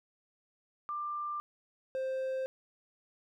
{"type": "tone pair in turn", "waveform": ["sine", "triangle"], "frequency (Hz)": [1188, 524.9], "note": ["D6", "C5"], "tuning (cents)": [20, 5], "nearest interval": "octave + major second", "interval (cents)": 1415, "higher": "first", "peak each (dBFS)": [-34, -30], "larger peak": "second", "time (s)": [[0.89, 1.4], [1.95, 2.46]], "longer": "neither", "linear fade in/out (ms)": 0, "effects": []}